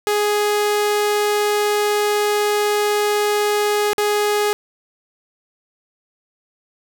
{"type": "tone with dropouts", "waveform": "sawtooth", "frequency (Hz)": 416, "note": "G#4", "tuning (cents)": 3, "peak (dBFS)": -12, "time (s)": [0.07, 4.53], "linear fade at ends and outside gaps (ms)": 0, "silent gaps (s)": [3.932, 3.981], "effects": []}